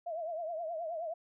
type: tone with vibrato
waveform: sine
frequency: 659.3 Hz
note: E5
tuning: in tune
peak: -35 dBFS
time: 0.06-1.14 s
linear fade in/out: 10 ms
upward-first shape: triangle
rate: 9.5 Hz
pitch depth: 130 cents each way
effects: none